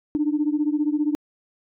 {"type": "beating tone pair", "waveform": "sine", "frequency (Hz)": [293.7, 308.7], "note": ["D4", "D#4"], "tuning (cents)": [0, -14], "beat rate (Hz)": 15, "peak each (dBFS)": [-21, -23], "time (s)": [0.15, 1.15], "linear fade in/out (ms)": 0, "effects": ["tanh soft clip ceiling -12 dBFS"]}